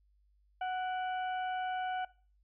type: harmonic tone with a mistuned harmonic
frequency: 740 Hz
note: F#5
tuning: in tune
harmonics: 1 / 2 / 3 / 4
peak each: -33 / -42 / -51 / -50 dBFS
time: 0.61-2.05 s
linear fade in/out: 5 ms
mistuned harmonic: 3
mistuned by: +73 cents
effects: noise-tail reverb RT60 0.4 s tail -21 dB re dry + added 50 Hz sine -66 dBFS peak until 2.43 s